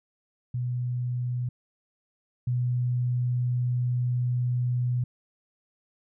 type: tone pair in turn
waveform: sine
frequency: 123.47 / 123.47 Hz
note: B2 / B2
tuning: 0 / 0 cents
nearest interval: unison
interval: 0 cents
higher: neither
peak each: -26 / -23 dBFS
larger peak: second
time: 0.54-1.49 / 2.47-5.04 s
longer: second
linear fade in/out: 5 ms
effects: none